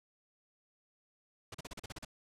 pink noise bursts, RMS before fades -44 dBFS, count 9, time 1.52-2.049 s, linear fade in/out 5 ms, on 25 ms, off 38 ms, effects low-pass 9000 Hz 12 dB/octave

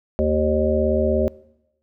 harmonic tone, 76.7 Hz, D#2, 24 cents flat, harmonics 1 / 3 / 5 / 7 / 8, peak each -23 / -23 / -23 / -23 / -23 dBFS, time 0.19-1.28 s, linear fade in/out 0 ms, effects noise-tail reverb RT60 0.9 s tail -22 dB re dry

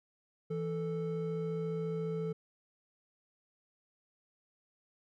triangle tone pair together, 164.81 / 440 Hz, E3 / A4, 0 / 0 cents, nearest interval octave + perfect fourth, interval 1700 cents, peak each -34 / -34 dBFS, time 0.5-2.33 s, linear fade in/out 10 ms, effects none

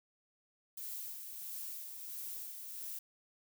violet noise with tremolo, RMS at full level -43 dBFS, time 0.77-2.99 s, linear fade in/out 5 ms, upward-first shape sine, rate 1.5 Hz, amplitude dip 40%, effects none

